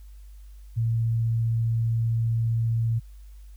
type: tone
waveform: sine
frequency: 114.4 Hz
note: A#2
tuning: 32 cents flat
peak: -21 dBFS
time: 0.76-3 s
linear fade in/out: 20 ms
effects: added 50 Hz sine -42 dBFS peak until 3.56 s + white hiss -64 dBFS RMS until 3.56 s